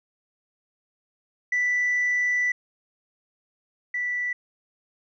sine tone pair in turn, 1975.5 / 1967.2 Hz, B6 / B6, 0 / -7 cents, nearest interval unison, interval 7 cents, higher first, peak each -19 / -24 dBFS, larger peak first, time 1.52-2.52 / 3.94-4.33 s, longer first, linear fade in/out 5 ms, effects tanh soft clip ceiling -18 dBFS

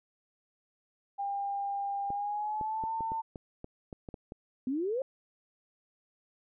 sine tone with pitch glide, 800 to 898 Hz, G5 to A5, +35 to +35 cents, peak -31 dBFS, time 1.18-3.22 s, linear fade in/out 20 ms, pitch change +200 cents, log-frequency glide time 2.07-2.92 s
clicks, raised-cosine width 2 ms, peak -28 dBFS, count 11, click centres 2.104 / 2.612 / 2.838 / 3.007 / 3.119 / 3.358 / 3.644 / 3.928 / 4.088 / 4.142 / 4.321 s
sine exponential sweep, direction up, 246.9 to 553 Hz, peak -29 dBFS, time 4.67-5.02 s, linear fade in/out 2 ms
effects none

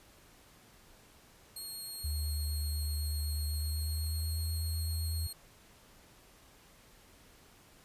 15% pulse tone, 4277 Hz, C8, 37 cents sharp, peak -34 dBFS, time 1.56-5.33 s, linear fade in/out 5 ms
sine tone with pitch glide, 74.7 to 80.99 Hz, D2 to E2, +30 to -30 cents, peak -32 dBFS, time 2.04-5.27 s, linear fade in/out 5 ms, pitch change +140 cents, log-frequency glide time 3.42-4.48 s
effects pink hiss -60 dBFS RMS until 7.84 s + resampled to 32000 Hz

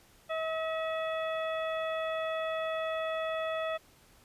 harmonic tone with a mistuned harmonic, 642 Hz, E5, 46 cents flat, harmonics 1 / 2 / 3 / 4 / 5, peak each -32 / -38 / -42 / -44 / -46 dBFS, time 0.29-3.78 s, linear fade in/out 20 ms, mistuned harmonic 5, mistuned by +100 cents, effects pink hiss -61 dBFS RMS until 4.24 s + resampled to 32000 Hz

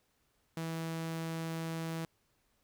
sawtooth tone, 163.4 Hz, E3, 15 cents flat, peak -32 dBFS, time 0.57-2.05 s, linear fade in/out 2 ms, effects pink hiss -75 dBFS RMS until 2.63 s

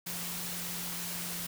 sine tone in noise, 174.61 Hz, F3, in tune, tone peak -44 dBFS, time 0.06-1.47 s, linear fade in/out 10 ms, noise white, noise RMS -38 dBFS, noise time 0.06-1.47 s, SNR -9 dB, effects none

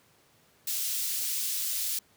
white high-pass noise, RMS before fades -31 dBFS, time 0.67-1.99 s, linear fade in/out 5 ms, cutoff 3600 Hz, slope 12 dB/octave, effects pink hiss -63 dBFS RMS until 2.16 s + high-pass 100 Hz 12 dB/octave

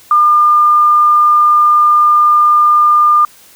sine tone, 1204 Hz, D6, 43 cents sharp, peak -5 dBFS, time 0.11-3.25 s, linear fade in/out 2 ms, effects white hiss -42 dBFS RMS until 3.55 s

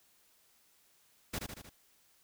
pink noise with echo, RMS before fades -37 dBFS, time 1.33-1.39 s, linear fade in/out 10 ms, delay 77 ms, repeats 4, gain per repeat -4 dB, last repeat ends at 1.698 s, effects white hiss -68 dBFS RMS until 2.23 s

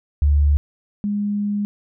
sine tone pair in turn, 72.7 / 205.3 Hz, D2 / G#3, -17 / -20 cents, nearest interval octave + tritone, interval 1797 cents, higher second, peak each -12 / -19 dBFS, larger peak first, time 0.22-0.57 / 1.04-1.65 s, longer second, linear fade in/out 0 ms, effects none

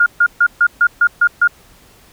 sine tone bursts, 1418 Hz, F6, 26 cents sharp, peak -7 dBFS, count 8, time 0-1.476 s, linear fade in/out 5 ms, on 62 ms, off 140 ms, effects pink hiss -47 dBFS RMS until 2.12 s

